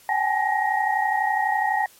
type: tone cluster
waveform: sine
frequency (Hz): 767 / 827 / 859 / 1882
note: G5 / G#5 / A5 / A#6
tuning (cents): -38 / -8 / -42 / +16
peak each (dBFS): -25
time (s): 0.09-1.86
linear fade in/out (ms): 2
effects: white hiss -52 dBFS RMS until 1.99 s + MP3 64 kbps